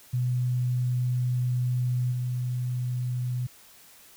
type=tone with level steps; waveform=sine; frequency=124.5 Hz; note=B2; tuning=14 cents sharp; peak=-23 / -26 dBFS; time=0.13-3.47 s; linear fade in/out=10 ms; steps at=2.11 s; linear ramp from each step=20 ms; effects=white hiss -53 dBFS RMS until 4.16 s